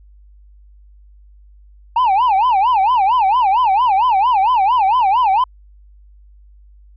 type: tone with vibrato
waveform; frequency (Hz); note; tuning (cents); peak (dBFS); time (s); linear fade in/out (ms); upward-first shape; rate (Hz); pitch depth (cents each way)
sine; 880; A5; 0; -8; 1.96-5.44; 5; sine; 4.4; 260
effects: tanh soft clip ceiling -10 dBFS + added 50 Hz sine -42 dBFS peak until 6.96 s